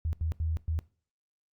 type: tone bursts at uneven times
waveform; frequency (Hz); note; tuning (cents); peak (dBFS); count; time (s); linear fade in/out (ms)
sine; 80.1; E2; -49; -27; 4; 0.05-0.13 / 0.21-0.32 / 0.4-0.57 / 0.68-0.79; 0
effects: noise-tail reverb RT60 0.4 s tail -21 dB re dry + Opus 48 kbps